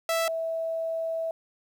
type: tone pair in turn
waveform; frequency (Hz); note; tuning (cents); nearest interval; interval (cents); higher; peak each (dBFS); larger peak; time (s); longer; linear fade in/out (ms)
sawtooth / sine; 659.3 / 654; E5 / E5; 0 / -14; unison; 14; first; -20 / -27; first; 0.09-0.28 / 0.28-1.31; second; 2
effects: 10-bit